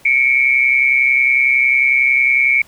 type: tone pair together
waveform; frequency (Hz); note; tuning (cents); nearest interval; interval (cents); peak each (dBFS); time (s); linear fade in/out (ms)
sine; 2195 / 2326; C#7 / D7; -18 / -17; minor second; 101; -13; 0.05-2.62; 5
effects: pink hiss -47 dBFS RMS until 2.67 s